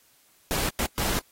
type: noise bursts at uneven times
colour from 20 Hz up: pink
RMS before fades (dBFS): -27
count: 3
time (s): 0.51-0.69 / 0.79-0.86 / 0.98-1.19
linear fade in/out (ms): 0
effects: white hiss -61 dBFS RMS until 1.31 s + AAC 48 kbps